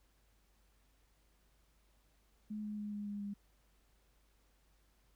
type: tone with pitch steps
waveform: sine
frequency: 212.1 / 210.1 / 208.2 / 206.3 / 204.4 / 202.5 Hz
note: G#3 / G#3 / G#3 / G#3 / G#3 / G#3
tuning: +37 / +20 / +5 / -11 / -27 / -43 cents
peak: -39 dBFS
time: 2.5-3.34 s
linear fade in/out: 10 ms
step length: 140 ms
effects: added 50 Hz sine -70 dBFS peak until 5.15 s + pink hiss -75 dBFS RMS until 5.15 s